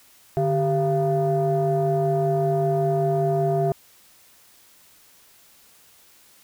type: tone cluster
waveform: sine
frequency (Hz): 148.5 / 392.2 / 684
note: D3 / G4 / F5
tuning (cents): +20 / +1 / -36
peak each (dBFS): -22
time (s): 0.37-3.72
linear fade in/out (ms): 0
effects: tanh soft clip ceiling -13 dBFS + white hiss -54 dBFS RMS until 6.43 s